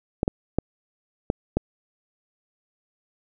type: clicks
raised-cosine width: 2 ms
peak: -7 dBFS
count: 5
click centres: 0.231 / 0.279 / 0.586 / 1.301 / 1.57 s
effects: none